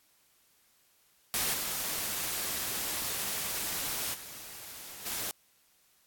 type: noise with level steps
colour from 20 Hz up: white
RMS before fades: -30 / -34 / -45 / -35 dBFS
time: 1.34-5.31 s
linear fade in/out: 0 ms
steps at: 1.53 / 4.13 / 5.05 s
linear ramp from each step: 20 ms
effects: white hiss -67 dBFS RMS until 6.06 s + AAC 64 kbps